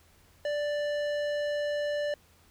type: tone with tanh clipping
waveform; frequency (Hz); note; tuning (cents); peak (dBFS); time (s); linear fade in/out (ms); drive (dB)
sine; 587.3; D5; 0; -30; 0.45-2.14; 2; 15
effects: added 83 Hz sine -64 dBFS peak until 2.5 s + pink hiss -62 dBFS RMS until 2.5 s